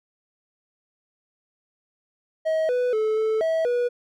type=tone with pitch steps; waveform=triangle; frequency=636 / 495.6 / 434.3 / 438.2 / 648 / 486 Hz; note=D#5 / B4 / A4 / A4 / E5 / B4; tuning=+38 / +6 / -23 / -7 / -30 / -28 cents; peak=-18 dBFS; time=2.45-3.89 s; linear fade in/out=20 ms; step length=240 ms; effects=none